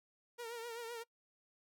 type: tone with vibrato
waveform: sawtooth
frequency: 466.2 Hz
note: A#4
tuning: in tune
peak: -39 dBFS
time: 0.38-1.04 s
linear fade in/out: 20 ms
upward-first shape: triangle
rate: 7.8 Hz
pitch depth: 71 cents each way
effects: noise-tail reverb RT60 0.1 s tail -24 dB re dry